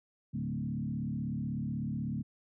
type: tone with frequency modulation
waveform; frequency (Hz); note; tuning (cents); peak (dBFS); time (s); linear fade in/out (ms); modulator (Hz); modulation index
sine; 180; F#3; -47; -32; 0.33-2.23; 20; 36.2; 1.9
effects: none